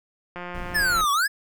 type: click train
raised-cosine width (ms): 0.5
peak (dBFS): -20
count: 116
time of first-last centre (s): 0.36-1.01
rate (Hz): 177
type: noise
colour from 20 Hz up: brown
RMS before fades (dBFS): -35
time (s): 0.54-1.05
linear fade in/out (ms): 10
type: exponential two-way sweep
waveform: square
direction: down then up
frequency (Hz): 1794 to 1108.7 to 1750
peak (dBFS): -20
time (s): 0.74-1.28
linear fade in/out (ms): 20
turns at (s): 1.12
effects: none

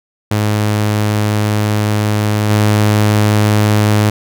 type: tone with level steps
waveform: sawtooth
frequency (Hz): 105.5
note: G#2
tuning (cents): +28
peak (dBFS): -8 / -5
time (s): 0.31-4.1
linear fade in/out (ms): 5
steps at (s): 2.49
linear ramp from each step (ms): 20
effects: none

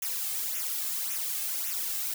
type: noise with flanger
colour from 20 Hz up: blue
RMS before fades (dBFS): -32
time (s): 0.02-2.14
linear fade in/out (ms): 5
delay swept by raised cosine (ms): 0.22 to 2.12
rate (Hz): 1.8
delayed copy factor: -0.75
effects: none

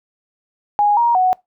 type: tone with pitch steps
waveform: sine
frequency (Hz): 826 / 943 / 740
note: G#5 / A#5 / F#5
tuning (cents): -10 / +20 / 0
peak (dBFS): -11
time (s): 0.79-1.33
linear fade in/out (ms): 0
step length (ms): 180
effects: noise-tail reverb RT60 0.2 s tail -24 dB re dry

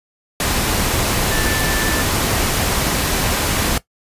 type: tone in noise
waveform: sine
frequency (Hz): 1760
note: A6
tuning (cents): 0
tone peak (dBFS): -24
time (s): 1.31-2.02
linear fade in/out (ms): 2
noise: pink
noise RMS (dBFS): -18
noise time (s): 0.4-3.78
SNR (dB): -9
effects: noise-tail reverb RT60 0.1 s tail -17 dB re dry + resampled to 32000 Hz

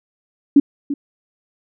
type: tone with echo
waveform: sine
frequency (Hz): 283.8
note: C#4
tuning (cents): +41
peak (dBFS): -5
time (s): 0.56-0.6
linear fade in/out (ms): 5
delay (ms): 340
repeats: 1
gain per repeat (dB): -13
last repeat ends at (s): 0.94
effects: none

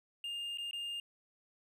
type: tone with dropouts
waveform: triangle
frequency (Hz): 2815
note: F7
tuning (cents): +13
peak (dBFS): -36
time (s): 0.24-1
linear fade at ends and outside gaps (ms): 2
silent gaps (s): 0.574-0.583 / 0.711-0.731
effects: none

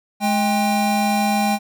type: tone pair together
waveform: square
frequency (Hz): 211.4 / 798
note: G#3 / G5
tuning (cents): +31 / +31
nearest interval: octave + major seventh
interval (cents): 2300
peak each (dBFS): -20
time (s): 0.2-1.59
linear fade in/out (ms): 50
effects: none

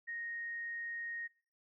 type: tone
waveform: sine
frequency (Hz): 1864.7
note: A#6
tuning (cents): 0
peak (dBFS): -39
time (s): 0.07-1.28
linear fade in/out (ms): 20
effects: noise-tail reverb RT60 0.5 s tail -22 dB re dry

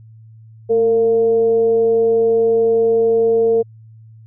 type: tone with frequency modulation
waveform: sine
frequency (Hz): 455.6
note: A#4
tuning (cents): -40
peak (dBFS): -11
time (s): 0.69-3.63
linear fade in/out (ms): 20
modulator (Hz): 236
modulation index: 0.27
effects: added 111 Hz sine -39 dBFS peak until 4.26 s

